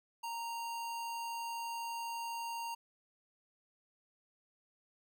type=tone; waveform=square; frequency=928 Hz; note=A#5; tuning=8 cents flat; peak=-39 dBFS; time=0.23-2.75 s; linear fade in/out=10 ms; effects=none